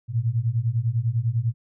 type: beating tone pair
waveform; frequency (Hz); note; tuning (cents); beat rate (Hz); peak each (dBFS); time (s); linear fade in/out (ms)
sine; 110.6 / 120.6; A2 / B2; +9 / -41; 10; -24 / -23; 0.08-1.54; 50
effects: none